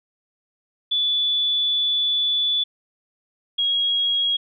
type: tone pair in turn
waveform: sine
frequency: 3460 / 3298 Hz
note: A7 / G#7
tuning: -30 / -13 cents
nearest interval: minor second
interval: 83 cents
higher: first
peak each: -18 dBFS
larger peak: neither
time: 0.91-2.64 / 3.58-4.37 s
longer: first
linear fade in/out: 10 ms
effects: none